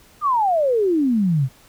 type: exponential sweep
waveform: sine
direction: down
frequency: 1244.5 to 123.47 Hz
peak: -15 dBFS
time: 0.21-1.49 s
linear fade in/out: 50 ms
effects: pink hiss -51 dBFS RMS until 1.68 s